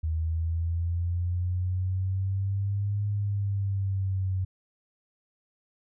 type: exponential two-way sweep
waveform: sine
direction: up then down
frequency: 79.2 to 103 to 93.3 Hz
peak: -25 dBFS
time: 0.03-4.45 s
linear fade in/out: 10 ms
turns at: 3.06 s
effects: none